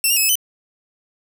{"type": "tone with pitch steps", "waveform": "5% pulse", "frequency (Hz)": [2691, 2817, 2577, 2591, 3024], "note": ["E7", "F7", "E7", "E7", "F#7"], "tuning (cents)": [35, 14, -40, -30, 37], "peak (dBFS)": -6, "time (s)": [0.04, 0.355], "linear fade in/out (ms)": 2, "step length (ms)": 63, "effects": []}